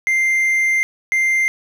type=tone pair in turn; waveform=triangle; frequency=2093 / 2093 Hz; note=C7 / C7; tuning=0 / 0 cents; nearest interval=unison; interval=0 cents; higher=neither; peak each=-12 dBFS; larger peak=neither; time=0.07-0.83 / 1.12-1.48 s; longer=first; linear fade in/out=0 ms; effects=none